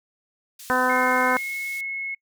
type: band-pass noise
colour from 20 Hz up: white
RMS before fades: -42 dBFS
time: 0.59-1.81 s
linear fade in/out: 5 ms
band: 2900 to 16000 Hz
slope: 12 dB/octave
type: harmonic tone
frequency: 253.6 Hz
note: B3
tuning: 46 cents sharp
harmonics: 1 / 2 / 3 / 4 / 5 / 6 / 7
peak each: -28 / -26 / -27 / -24 / -28 / -24 / -30 dBFS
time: 0.7-1.37 s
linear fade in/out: 0 ms
type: tone with pitch glide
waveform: sine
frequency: 2147 to 2181 Hz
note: C7 to C#7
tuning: +44 to -29 cents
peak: -27 dBFS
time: 0.89-2.15 s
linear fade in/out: 10 ms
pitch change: +27 cents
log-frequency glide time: 1.22-1.57 s
effects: noise-tail reverb RT60 0.1 s tail -25 dB re dry